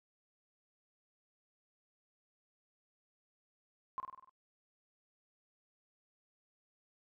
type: tone with echo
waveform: sine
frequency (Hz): 1051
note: C6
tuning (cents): +7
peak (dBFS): -35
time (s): 3.98-4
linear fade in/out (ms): 0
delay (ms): 49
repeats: 6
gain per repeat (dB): -4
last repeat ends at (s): 4.294
effects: noise-tail reverb RT60 0.1 s tail -25 dB re dry

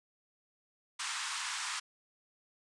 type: band-pass noise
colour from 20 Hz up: pink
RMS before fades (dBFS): -38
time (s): 0.99-1.8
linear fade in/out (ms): 10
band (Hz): 950 to 9400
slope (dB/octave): 48
effects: resampled to 24000 Hz

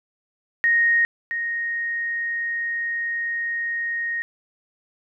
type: tone pair in turn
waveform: sine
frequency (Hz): 1864.7 / 1864.7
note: A#6 / A#6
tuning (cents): 0 / 0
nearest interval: unison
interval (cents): 0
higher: neither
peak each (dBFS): -15 / -23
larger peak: first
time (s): 0.64-1.05 / 1.31-4.22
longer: second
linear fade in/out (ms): 0
effects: none

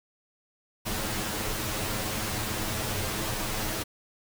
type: noise with comb filter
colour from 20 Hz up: pink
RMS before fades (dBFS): -31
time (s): 0.85-3.84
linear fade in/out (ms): 20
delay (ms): 9.4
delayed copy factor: +0.95
effects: none

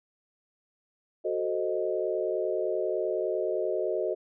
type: chord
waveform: sine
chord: F# diminished seventh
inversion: none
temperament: equal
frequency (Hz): 370 / 440 / 523.3 / 622.3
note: F#4 / A4 / C5 / Eb5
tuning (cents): 0 / 0 / 0 / 0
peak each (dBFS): -31 / -32 / -34 / -31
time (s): 1.24-4.15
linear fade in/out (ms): 20
effects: none

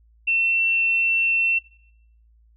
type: tone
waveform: sine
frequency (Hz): 2699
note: E7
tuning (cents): +40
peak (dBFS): -18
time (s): 0.27-1.59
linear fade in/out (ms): 10
effects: noise-tail reverb RT60 0.7 s tail -20 dB re dry + added 56 Hz sine -53 dBFS peak until 2.56 s

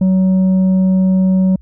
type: tone with tanh clipping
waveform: triangle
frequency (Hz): 187.5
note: F#3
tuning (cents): +23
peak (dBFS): -10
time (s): 0.01-1.56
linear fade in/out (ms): 5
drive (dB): 9
effects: added 60 Hz sine -38 dBFS peak until 1.61 s

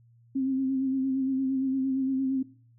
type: tone with vibrato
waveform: sine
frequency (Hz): 265.4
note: C4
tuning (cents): +25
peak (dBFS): -24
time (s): 0.35-2.43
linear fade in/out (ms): 10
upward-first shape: sine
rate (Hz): 8.7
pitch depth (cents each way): 32
effects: noise-tail reverb RT60 0.4 s tail -17 dB re dry + added 117 Hz sine -56 dBFS peak until 2.78 s

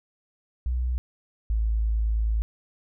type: tone pair in turn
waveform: sine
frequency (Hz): 61.8 / 54.71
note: B1 / A1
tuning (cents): +2 / -9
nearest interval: major second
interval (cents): 211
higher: first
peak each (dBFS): -23 / -21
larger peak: second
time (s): 0.66-0.98 / 1.5-2.42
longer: second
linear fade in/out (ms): 0
effects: none

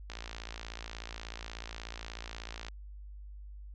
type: click train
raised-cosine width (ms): 0.2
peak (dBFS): -24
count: 147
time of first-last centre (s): 0.1-2.684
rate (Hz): 56.5
effects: added 50 Hz sine -44 dBFS peak until 3.74 s + low-pass 7000 Hz 12 dB/octave

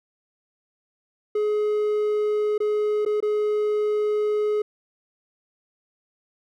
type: tone with dropouts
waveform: triangle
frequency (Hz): 421.6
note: G#4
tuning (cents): +26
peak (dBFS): -18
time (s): 1.35-4.62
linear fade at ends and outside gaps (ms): 5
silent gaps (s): 2.58-2.602 / 3.051-3.061 / 3.204-3.225
effects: none

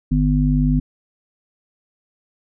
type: harmonic tone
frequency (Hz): 50.1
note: G1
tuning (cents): +38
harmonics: 1 / 3 / 5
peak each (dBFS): -18 / -18 / -18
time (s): 0.11-0.8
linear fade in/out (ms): 10
effects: none

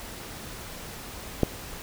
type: click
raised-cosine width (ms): 2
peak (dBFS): -6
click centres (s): 1.433
effects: pink hiss -40 dBFS RMS until 1.82 s

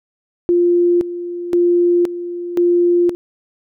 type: tone with tremolo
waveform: sine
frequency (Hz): 349.3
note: F4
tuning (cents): 0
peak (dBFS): -10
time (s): 0.49-3.15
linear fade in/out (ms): 0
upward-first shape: square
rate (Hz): 0.96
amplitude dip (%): 75
effects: none

